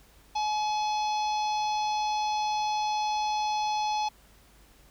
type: harmonic tone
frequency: 849 Hz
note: G#5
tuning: 38 cents sharp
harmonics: 1 / 3 / 4 / 5 / 6 / 7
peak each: -26 / -40 / -41 / -41 / -44 / -44 dBFS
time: 0.35-4.09 s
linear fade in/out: 10 ms
effects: added 50 Hz sine -59 dBFS peak until 4.9 s + pink hiss -59 dBFS RMS until 4.9 s